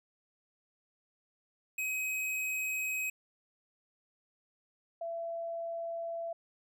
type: tone pair in turn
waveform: square / sine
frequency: 2533 / 670.9 Hz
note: D#7 / E5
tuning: +30 / +30 cents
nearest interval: octave + major seventh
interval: 2300 cents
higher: first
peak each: -33 / -35 dBFS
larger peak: first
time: 1.78-3.1 / 5.01-6.33 s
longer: neither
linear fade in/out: 5 ms
effects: none